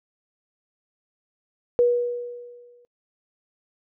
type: tone with exponential decay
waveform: sine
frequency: 483.6 Hz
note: B4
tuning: 36 cents flat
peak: -13 dBFS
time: 1.79-2.85 s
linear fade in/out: 0 ms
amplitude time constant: 230 ms
effects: noise-tail reverb RT60 0.1 s tail -26 dB re dry